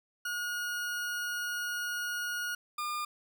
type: tone pair in turn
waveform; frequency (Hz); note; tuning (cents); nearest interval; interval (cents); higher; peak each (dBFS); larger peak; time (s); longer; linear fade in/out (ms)
40% pulse; 1441 / 1207.5; F#6 / D6; -46 / +48; minor third; 306; first; -32 / -32; neither; 0.25-2.55 / 2.78-3.05; first; 5
effects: none